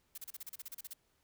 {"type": "noise bursts", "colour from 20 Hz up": "blue", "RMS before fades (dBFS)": -45, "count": 13, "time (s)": [0.15, 0.935], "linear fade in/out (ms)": 5, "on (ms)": 29, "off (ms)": 34, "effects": ["pink hiss -75 dBFS RMS until 1.23 s"]}